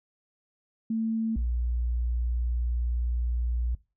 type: tone pair in turn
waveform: sine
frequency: 223.8 / 59.71 Hz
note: A3 / A#1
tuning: +30 / +42 cents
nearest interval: octave + major seventh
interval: 2288 cents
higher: first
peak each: -25 dBFS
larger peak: neither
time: 0.9-1.36 / 1.36-3.75 s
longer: second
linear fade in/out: 5 ms
effects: noise-tail reverb RT60 0.3 s tail -20 dB re dry